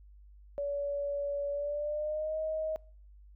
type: tone with pitch glide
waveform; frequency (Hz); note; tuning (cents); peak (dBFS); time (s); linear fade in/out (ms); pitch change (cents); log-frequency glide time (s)
sine; 570 to 628.8; C#5 to D#5; +48 to +18; -31; 0.58-2.76; 0; +170; 1.51-2.38
effects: noise-tail reverb RT60 0.5 s tail -25 dB re dry + added 50 Hz sine -52 dBFS peak until 3.35 s